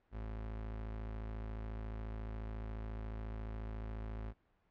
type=tone; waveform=35% pulse; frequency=54.2 Hz; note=A1; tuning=25 cents flat; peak=-39 dBFS; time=0.11-4.34 s; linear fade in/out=50 ms; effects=pink hiss -75 dBFS RMS until 4.7 s + low-pass 2000 Hz 12 dB/octave